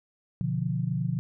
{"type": "chord", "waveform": "sine", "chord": "B diminished", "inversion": "none", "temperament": "equal", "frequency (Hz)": [123.47, 146.83, 174.61], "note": ["B2", "D3", "F3"], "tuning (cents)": [0, 0, 0], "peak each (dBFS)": -30, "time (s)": [0.41, 1.19], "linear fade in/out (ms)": 0, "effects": []}